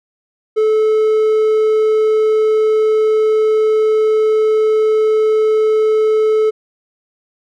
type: tone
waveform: triangle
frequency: 434 Hz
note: A4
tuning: 24 cents flat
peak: -8 dBFS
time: 0.56-6.51 s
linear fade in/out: 20 ms
effects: none